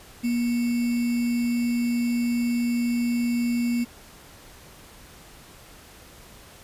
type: tone with sample-and-hold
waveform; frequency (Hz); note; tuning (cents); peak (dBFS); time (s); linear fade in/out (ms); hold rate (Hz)
sine; 238.6; A#3; +41; -21; 0.23-3.85; 20; 2450
effects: pink hiss -48 dBFS RMS until 6.63 s + resampled to 32000 Hz